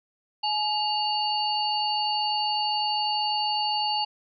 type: tone cluster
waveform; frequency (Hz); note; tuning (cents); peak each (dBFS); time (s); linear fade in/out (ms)
sine; 846 / 2827 / 4494; G#5 / F7 / C#8; +32 / +20 / +23; -26 / -31 / -28; 0.43-4.05; 10
effects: none